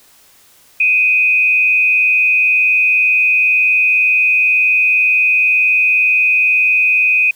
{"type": "tone with frequency modulation", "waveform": "sine", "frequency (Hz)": 2499, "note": "D#7", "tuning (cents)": 7, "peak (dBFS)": -9, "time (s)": [0.8, 7.31], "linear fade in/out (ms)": 5, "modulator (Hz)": 120, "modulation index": 0.54, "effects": ["white hiss -48 dBFS RMS until 7.35 s"]}